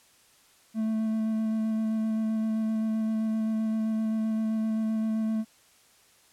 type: tone with vibrato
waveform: triangle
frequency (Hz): 220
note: A3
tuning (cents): 0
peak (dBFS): -23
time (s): 0.74-5.45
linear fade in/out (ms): 50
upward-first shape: square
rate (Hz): 7.7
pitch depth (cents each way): 9
effects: white hiss -60 dBFS RMS until 6.32 s + low-pass 11000 Hz 12 dB/octave